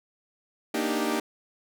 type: chord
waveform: sawtooth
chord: Eb major seventh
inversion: second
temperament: equal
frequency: 233.1 / 293.7 / 311.1 / 392 Hz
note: Bb3 / D4 / Eb4 / G4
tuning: 0 / 0 / 0 / 0 cents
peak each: -27 dBFS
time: 0.74-1.2 s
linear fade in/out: 5 ms
effects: none